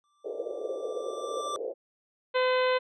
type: tone with exponential growth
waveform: square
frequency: 1174.7 Hz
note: D6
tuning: in tune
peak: -31 dBFS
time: 0.04-1.56 s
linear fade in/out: 0 ms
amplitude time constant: 330 ms
type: band-pass noise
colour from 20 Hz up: pink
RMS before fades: -35 dBFS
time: 0.24-1.74 s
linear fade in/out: 20 ms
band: 410 to 570 Hz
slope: 48 dB/octave
type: harmonic tone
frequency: 509 Hz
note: C5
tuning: 48 cents flat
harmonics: 1 / 2 / 3 / 4 / 5 / 6 / 7 / 8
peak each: -24 / -30 / -34 / -36 / -38 / -40 / -41 / -42 dBFS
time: 2.34-2.79 s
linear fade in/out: 20 ms
effects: resampled to 22050 Hz